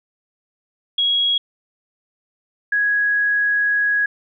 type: tone pair in turn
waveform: sine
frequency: 3313 / 1663.7 Hz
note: G#7 / G#6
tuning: -5 / +3 cents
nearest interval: octave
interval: 1192 cents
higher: first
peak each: -15 dBFS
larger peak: neither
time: 0.98-1.38 / 2.72-4.06 s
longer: second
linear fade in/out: 5 ms
effects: none